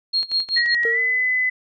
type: tone with tremolo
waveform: sine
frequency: 4257 Hz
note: C8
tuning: 29 cents sharp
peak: -16 dBFS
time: 0.13-0.75 s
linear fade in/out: 10 ms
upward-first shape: sine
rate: 5.2 Hz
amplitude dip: 95%
type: click train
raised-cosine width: 0.2 ms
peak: -20 dBFS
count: 8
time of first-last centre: 0.23-0.833 s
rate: 11.6 Hz
type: tone with pitch glide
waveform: sine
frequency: 1900 to 2013 Hz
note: A#6 to B6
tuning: +33 to +33 cents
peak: -17 dBFS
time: 0.56-1.5 s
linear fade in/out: 10 ms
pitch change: +100 cents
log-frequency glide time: 0.9-0.99 s
type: tone with exponential decay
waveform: triangle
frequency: 457.9 Hz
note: A#4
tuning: 31 cents flat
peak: -19 dBFS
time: 0.85-1.36 s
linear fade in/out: 1 ms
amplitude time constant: 110 ms
effects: none